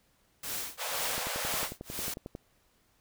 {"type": "noise with tremolo", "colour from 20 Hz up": "white", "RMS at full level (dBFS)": -35, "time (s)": [0.43, 2.14], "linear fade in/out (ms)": 5, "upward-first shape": "sine", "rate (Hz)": 2, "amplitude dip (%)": 100}
{"type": "high-pass noise", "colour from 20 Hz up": "pink", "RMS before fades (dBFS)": -35, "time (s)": [0.77, 1.69], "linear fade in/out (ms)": 50, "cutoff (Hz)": 470, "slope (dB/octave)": 96}
{"type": "click train", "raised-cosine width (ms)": 2, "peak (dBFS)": -26, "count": 14, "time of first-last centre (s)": [1.18, 2.351], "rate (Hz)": 11.1}
{"effects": ["pink hiss -69 dBFS RMS until 3 s"]}